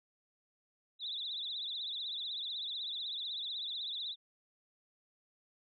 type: tone with vibrato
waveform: sine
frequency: 3700 Hz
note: A#7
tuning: 14 cents flat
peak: -37 dBFS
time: 0.99-4.16 s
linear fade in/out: 50 ms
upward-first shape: triangle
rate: 16 Hz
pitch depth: 160 cents each way
effects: none